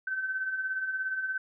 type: beating tone pair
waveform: sine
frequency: 1519 / 1536 Hz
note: F#6 / G6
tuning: +45 / -36 cents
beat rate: 17 Hz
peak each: -39 / -30 dBFS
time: 0.07-1.38 s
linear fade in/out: 5 ms
effects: none